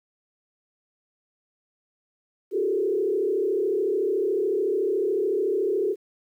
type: tone with frequency modulation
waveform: sine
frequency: 400 Hz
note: G4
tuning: 35 cents sharp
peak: -21 dBFS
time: 2.51-5.96 s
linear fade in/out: 50 ms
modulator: 33.8 Hz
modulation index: 1.4
effects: 10-bit